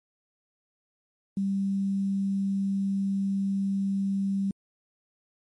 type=tone with quantisation; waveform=sine; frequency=196 Hz; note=G3; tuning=in tune; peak=-24 dBFS; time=1.37-4.51 s; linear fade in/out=2 ms; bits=9; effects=MP3 48 kbps